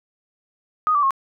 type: tone with pitch steps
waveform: sine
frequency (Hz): 1243 / 1159.8 / 1082.1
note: D#6 / D6 / C#6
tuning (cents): -2 / -22 / -42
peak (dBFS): -15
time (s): 0.87-1.107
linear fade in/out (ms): 0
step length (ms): 79
effects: none